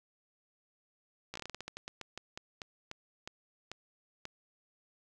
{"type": "slowing click train", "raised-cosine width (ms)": 0.2, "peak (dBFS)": -24, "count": 20, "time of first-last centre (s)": [1.34, 4.254], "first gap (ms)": 15, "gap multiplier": 1.22, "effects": []}